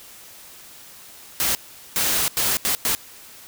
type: noise bursts at uneven times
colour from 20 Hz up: white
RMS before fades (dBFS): -21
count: 5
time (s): 1.4-1.55 / 1.96-2.28 / 2.37-2.57 / 2.65-2.75 / 2.85-2.95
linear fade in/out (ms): 0
effects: white hiss -44 dBFS RMS until 3.47 s